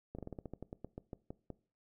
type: slowing click train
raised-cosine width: 2 ms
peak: -30 dBFS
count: 15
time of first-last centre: 0.15-1.503 s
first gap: 36 ms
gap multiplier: 1.14
effects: noise-tail reverb RT60 0.4 s tail -20 dB re dry